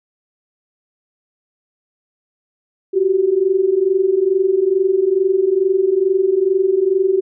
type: tone pair together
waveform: sine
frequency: 365.3 / 387.6 Hz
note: F#4 / G4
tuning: -22 / -20 cents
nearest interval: minor second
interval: 102 cents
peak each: -17 / -14 dBFS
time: 2.93-7.21 s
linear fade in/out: 20 ms
effects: none